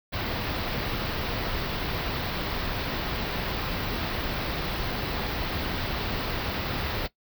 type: band-stop noise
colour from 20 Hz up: pink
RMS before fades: -30 dBFS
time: 0.12-7.08 s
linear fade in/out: 20 ms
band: 5000 to 15000 Hz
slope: 48 dB/octave
effects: noise-tail reverb RT60 0.1 s tail -18 dB re dry